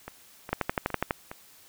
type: two click trains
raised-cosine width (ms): 0.5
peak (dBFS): -10 / -22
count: 8 / 4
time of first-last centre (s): 0.53-1.109 / 0.08-1.315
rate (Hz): 12.1 / 2.43
effects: white hiss -55 dBFS RMS until 1.68 s